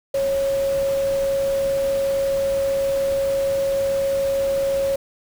sine tone in noise, 549 Hz, C#5, 17 cents flat, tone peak -18 dBFS, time 0.14-4.96 s, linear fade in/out 5 ms, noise pink, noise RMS -35 dBFS, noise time 0.14-4.96 s, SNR +14 dB, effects none

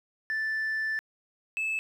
sine tone pair in turn, 1760 / 2614 Hz, A6 / E7, 0 / -15 cents, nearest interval perfect fifth, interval 685 cents, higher second, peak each -25 dBFS, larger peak neither, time 0.3-0.99 / 1.57-1.79 s, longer first, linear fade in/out 0 ms, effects tanh soft clip ceiling -26 dBFS + 10-bit

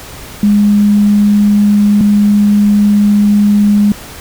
sine tone pair in turn, 206.1 / 206.1 Hz, G#3 / G#3, -13 / -13 cents, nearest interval unison, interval 0 cents, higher neither, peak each -5 dBFS, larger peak neither, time 0.43-2.01 / 2.01-3.92 s, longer second, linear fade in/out 2 ms, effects pink hiss -30 dBFS RMS until 4.2 s

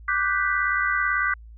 sine chord, G major seventh, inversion second, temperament equal with one note detuned, 1174.7 / 1480 / 1558.1 / 1975.5 Hz, D6 / F#6 / G6 / B6, 0 / 0 / -11 / 0 cents, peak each -26 dBFS, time 0.08-1.34 s, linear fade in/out 5 ms, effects added 56 Hz sine -41 dBFS peak until 1.57 s

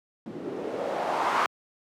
blue noise with low-pass filter sweep, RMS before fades -29 dBFS, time 0.26-1.46 s, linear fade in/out 0 ms, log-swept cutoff 260 to 1200 Hz, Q 2.4, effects high-pass 150 Hz 12 dB/octave

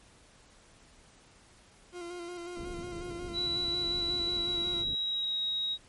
40% pulse tone with vibrato, 349.2 Hz, F4, in tune, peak -38 dBFS, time 1.92-4.85 s, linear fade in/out 50 ms, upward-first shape square, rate 5.5 Hz, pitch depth 27 cents each way
pink low-pass noise, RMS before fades -44 dBFS, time 2.57-4.95 s, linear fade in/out 0 ms, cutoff 440 Hz, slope 24 dB/octave
sine tone with pitch glide, 3939 to 3800 Hz, B7 to A#7, -5 to +33 cents, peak -29 dBFS, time 3.33-5.78 s, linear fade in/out 50 ms, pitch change -62 cents, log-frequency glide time 4.24-5.4 s
effects pink hiss -59 dBFS RMS until 5.88 s + MP3 48 kbps

